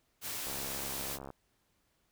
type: noise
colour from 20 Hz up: white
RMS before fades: -39 dBFS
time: 0.21-1.19 s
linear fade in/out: 50 ms
type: click train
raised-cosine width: 1 ms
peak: -30 dBFS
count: 58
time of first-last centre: 0.47-1.303 s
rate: 68.4 Hz
effects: pink hiss -75 dBFS RMS until 2.11 s